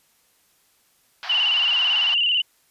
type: band-pass noise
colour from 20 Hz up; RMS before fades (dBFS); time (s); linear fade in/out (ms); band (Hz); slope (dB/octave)
pink; -34; 1.23-2.14; 0; 730 to 5100; 48
type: tone with vibrato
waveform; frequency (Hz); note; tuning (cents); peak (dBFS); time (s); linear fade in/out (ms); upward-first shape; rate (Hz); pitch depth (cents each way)
sine; 2891; F#7; -41; -17; 1.29-2.42; 10; square; 18; 57
effects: white hiss -62 dBFS RMS until 2.7 s + resampled to 32000 Hz